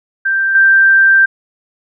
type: tone with level steps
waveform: sine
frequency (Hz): 1572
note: G6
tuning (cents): +4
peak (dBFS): -11 / -5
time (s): 0.25-1.26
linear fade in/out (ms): 10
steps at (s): 0.55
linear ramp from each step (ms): 2
effects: none